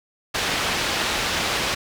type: low-pass noise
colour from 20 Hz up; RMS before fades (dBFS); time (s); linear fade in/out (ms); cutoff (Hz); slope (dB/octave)
white; -24; 0.34-1.75; 10; 3800; 12
effects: none